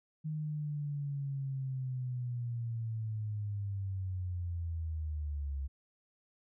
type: linear sweep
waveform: sine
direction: down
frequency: 155.56 to 67.5 Hz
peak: -34 dBFS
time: 0.24-5.68 s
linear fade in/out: 20 ms
effects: none